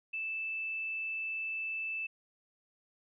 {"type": "tone", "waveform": "sine", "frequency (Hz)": 2637, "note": "E7", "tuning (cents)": 0, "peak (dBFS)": -34, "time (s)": [0.13, 2.07], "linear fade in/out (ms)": 10, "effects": []}